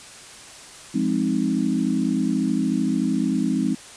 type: chord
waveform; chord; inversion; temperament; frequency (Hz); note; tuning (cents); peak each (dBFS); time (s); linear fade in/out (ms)
sine; F minor seventh; none; equal; 174.61 / 207.7 / 261.6 / 311.1; F3 / Ab3 / C4 / Eb4; 0 / 0 / 0 / 0; -27 / -24 / -23 / -26; 0.94-3.75; 10
effects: white hiss -42 dBFS RMS until 3.96 s + resampled to 22050 Hz